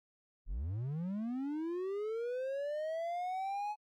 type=linear sweep; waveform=triangle; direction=up; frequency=32.7 to 851 Hz; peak=-33 dBFS; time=0.46-3.76 s; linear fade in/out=50 ms; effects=AAC 64 kbps